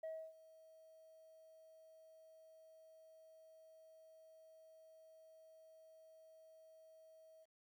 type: tone with ADSR envelope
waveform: sine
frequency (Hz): 640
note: D#5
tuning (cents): +49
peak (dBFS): -40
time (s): 0.03-7.46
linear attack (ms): 8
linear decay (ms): 290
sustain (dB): -21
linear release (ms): 34
effects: tanh soft clip ceiling -42 dBFS + 13-bit